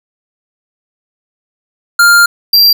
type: tone pair in turn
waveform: square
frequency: 1400 / 4732 Hz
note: F6 / D8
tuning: +4 / +12 cents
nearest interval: octave + major sixth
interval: 2108 cents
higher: second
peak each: -4 dBFS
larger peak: neither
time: 1.99-2.26 / 2.53-2.73 s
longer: first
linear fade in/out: 5 ms
effects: none